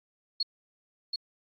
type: tone with echo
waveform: sine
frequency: 4327 Hz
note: C#8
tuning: 43 cents flat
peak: -25 dBFS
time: 0.4-0.43 s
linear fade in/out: 5 ms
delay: 730 ms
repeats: 1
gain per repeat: -4 dB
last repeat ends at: 1.16 s
effects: AAC 64 kbps